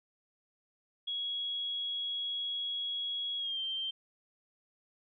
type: tone with pitch glide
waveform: sine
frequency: 3327 to 3146 Hz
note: G#7 to G7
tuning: +2 to +6 cents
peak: -33 dBFS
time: 1.07-3.91 s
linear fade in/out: 10 ms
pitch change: -96 cents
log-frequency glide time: 3.38-3.6 s
effects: none